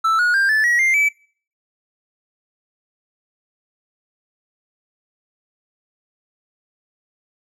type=tone with pitch steps; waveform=triangle; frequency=1322 / 1450 / 1590.4 / 1744.4 / 1913.3 / 2099 / 2302 Hz; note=E6 / F#6 / G6 / A6 / A#6 / C7 / D7; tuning=+5 / -35 / +25 / -15 / +45 / +5 / -35 cents; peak=-12 dBFS; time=0.04-1.09 s; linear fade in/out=10 ms; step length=150 ms; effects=noise-tail reverb RT60 0.5 s tail -24 dB re dry